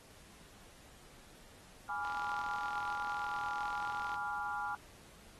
sine chord, G# diminished seventh, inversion none, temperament equal with one note detuned, 830.6 / 987.8 / 1167.9 / 1396.9 Hz, G#5 / B5 / D6 / F6, 0 / 0 / -10 / 0 cents, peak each -39 / -44 / -44 / -40 dBFS, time 1.89-4.75 s, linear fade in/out 2 ms
click train, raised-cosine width 0.2 ms, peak -30 dBFS, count 87, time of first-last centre 2.05-4.142 s, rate 41.1 Hz
effects pink hiss -59 dBFS RMS until 5.39 s + AAC 32 kbps

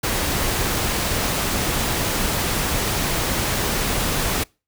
pink noise, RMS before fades -22 dBFS, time 0.03-4.44 s, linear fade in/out 10 ms, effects noise-tail reverb RT60 0.3 s tail -26 dB re dry

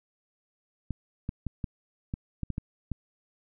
clicks, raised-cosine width 5 ms, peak -19 dBFS, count 9, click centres 0.907 / 1.291 / 1.467 / 1.642 / 2.139 / 2.433 / 2.503 / 2.581 / 2.917 s, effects none

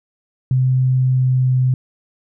sine tone with pitch glide, 129.1 to 128.36 Hz, C3 to C3, -23 to -33 cents, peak -12 dBFS, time 0.51-1.74 s, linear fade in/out 2 ms, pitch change -10 cents, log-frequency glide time 0.97-1.6 s, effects none

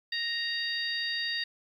harmonic tone, 932.3 Hz, A#5, in tune, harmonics 2 / 3 / 4 / 5, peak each -33 / -39 / -35 / -35 dBFS, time 0.12-1.44 s, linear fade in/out 5 ms, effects 10-bit

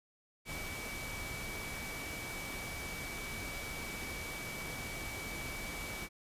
sine tone in noise, 2284 Hz, D7, 49 cents flat, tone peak -44 dBFS, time 0.45-6.09 s, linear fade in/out 50 ms, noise pink, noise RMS -43 dBFS, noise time 0.45-6.09 s, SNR -4 dB, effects resampled to 32000 Hz

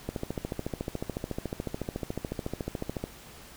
click train, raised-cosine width 2 ms, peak -18 dBFS, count 42, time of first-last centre 0.09-3.04 s, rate 13.9 Hz, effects pink hiss -49 dBFS RMS until 3.56 s

